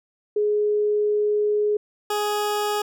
sine / 20% pulse tone pair in turn, 418.6 / 416.7 Hz, G#4 / G#4, +14 / +6 cents, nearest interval unison, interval 8 cents, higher first, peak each -18 / -17 dBFS, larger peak second, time 0.36-1.77 / 2.1-2.82 s, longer first, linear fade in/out 5 ms, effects none

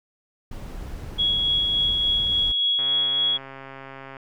brown noise, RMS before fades -34 dBFS, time 0.51-2.52 s, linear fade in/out 5 ms
sine tone with tremolo, 3334 Hz, G#7, 6 cents sharp, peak -18 dBFS, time 1.18-3.38 s, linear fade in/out 20 ms, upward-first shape sine, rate 3.5 Hz, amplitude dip 25%
click train, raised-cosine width 0.5 ms, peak -24 dBFS, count 187, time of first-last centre 2.79-4.168 s, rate 135 Hz
effects none

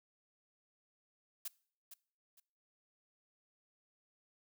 blue noise with echo, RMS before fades -41 dBFS, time 1.45-1.48 s, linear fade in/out 5 ms, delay 460 ms, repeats 2, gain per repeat -11 dB, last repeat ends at 2.4 s, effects noise-tail reverb RT60 0.5 s tail -22 dB re dry

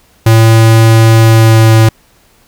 square tone with pitch glide, 112.6 to 111.5 Hz, A2 to A2, +40 to +23 cents, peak -3 dBFS, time 0.26-1.89 s, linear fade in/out 5 ms, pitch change -17 cents, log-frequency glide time 1.22-1.75 s, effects pink hiss -48 dBFS RMS until 2.47 s

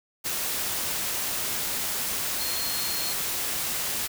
sine tone in noise, 4252 Hz, C8, 27 cents sharp, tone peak -33 dBFS, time 2.38-3.14 s, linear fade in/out 20 ms, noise white, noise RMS -29 dBFS, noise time 0.24-4.08 s, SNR -7 dB, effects none

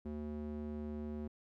square tone with band-pass filter, 74.8 Hz, D2, 32 cents sharp, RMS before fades -42 dBFS, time 0.05-1.28 s, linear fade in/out 10 ms, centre 270 Hz, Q 1.6, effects none

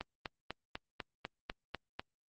click train, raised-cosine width 0.3 ms, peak -22 dBFS, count 9, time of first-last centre 0.01-1.995 s, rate 4.03 Hz, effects Opus 32 kbps

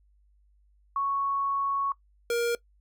sine / square tone pair in turn, 1108.7 / 471.4 Hz, C#6 / A#4, 0 / +19 cents, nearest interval octave + minor third, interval 1481 cents, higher first, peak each -25 dBFS, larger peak neither, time 0.96-1.92 / 2.3-2.55 s, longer first, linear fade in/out 2 ms, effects noise-tail reverb RT60 0.1 s tail -20 dB re dry + added 50 Hz sine -60 dBFS peak until 2.8 s

